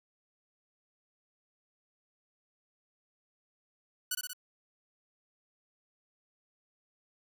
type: tone with echo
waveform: 5% pulse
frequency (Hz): 1480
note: F#6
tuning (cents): 0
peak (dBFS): -19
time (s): 4.11-4.15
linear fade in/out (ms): 5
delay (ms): 61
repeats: 3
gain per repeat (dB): -3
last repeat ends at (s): 4.333
effects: none